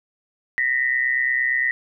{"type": "tone pair together", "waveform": "sine", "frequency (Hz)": [1849, 1977.7], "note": ["A#6", "B6"], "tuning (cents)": [-15, 2], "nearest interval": "minor second", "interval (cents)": 117, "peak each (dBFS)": -21, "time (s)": [0.58, 1.71], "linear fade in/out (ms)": 0, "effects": []}